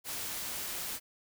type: noise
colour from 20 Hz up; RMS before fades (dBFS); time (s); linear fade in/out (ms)
white; -38; 0.04-1; 50
effects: none